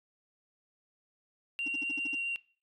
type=tone with vibrato; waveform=sine; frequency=2761 Hz; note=F7; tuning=20 cents flat; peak=-30 dBFS; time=1.59-2.36 s; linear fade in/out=0 ms; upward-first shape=triangle; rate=7.6 Hz; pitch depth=9 cents each way
type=tone bursts; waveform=triangle; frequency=290 Hz; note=D4; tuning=22 cents flat; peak=-35 dBFS; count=7; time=1.66-2.15 s; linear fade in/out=5 ms; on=22 ms; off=56 ms
effects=noise-tail reverb RT60 0.4 s tail -21 dB re dry + tanh soft clip ceiling -27 dBFS